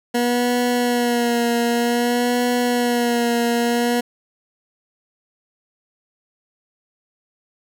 20% pulse tone with vibrato, 240.2 Hz, B3, 48 cents flat, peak -12 dBFS, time 0.14-4.01 s, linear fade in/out 10 ms, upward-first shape sine, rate 0.53 Hz, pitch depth 31 cents each way, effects none

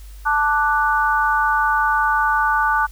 sine chord, D major, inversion second, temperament equal, 880 / 1174.7 / 1480 Hz, A5 / D6 / F#6, 0 / 0 / 0 cents, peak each -19 / -20 / -19 dBFS, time 0.25-2.87 s, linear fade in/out 20 ms, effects added 50 Hz sine -35 dBFS peak until 2.91 s + white hiss -50 dBFS RMS until 2.91 s

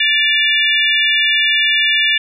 harmonic tone with a mistuned harmonic, 585 Hz, D5, 7 cents flat, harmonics 3 / 4 / 5 / 6, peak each -17 / -17 / -17 / -17 dBFS, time 0-2.18 s, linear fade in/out 5 ms, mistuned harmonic 5, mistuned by -53 cents, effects none

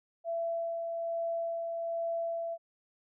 sine tone with tremolo, 670 Hz, E5, 28 cents sharp, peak -30 dBFS, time 0.24-2.58 s, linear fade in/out 50 ms, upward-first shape sine, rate 1.2 Hz, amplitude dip 30%, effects none

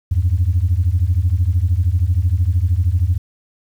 sine beating tone pair, 82.1 / 95.1 Hz, E2 / F#2, -6 / +48 cents, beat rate 13 Hz, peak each -15 dBFS, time 0.11-3.18 s, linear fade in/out 10 ms, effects tanh soft clip ceiling -7 dBFS + 8-bit

